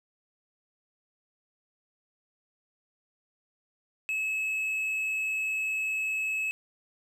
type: tone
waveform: triangle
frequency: 2585 Hz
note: E7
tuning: 34 cents flat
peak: -26 dBFS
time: 4.09-6.51 s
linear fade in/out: 0 ms
effects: none